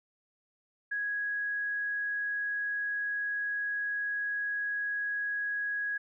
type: tone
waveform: sine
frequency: 1661.2 Hz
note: G#6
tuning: in tune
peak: -30 dBFS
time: 0.91-5.98 s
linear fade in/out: 10 ms
effects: none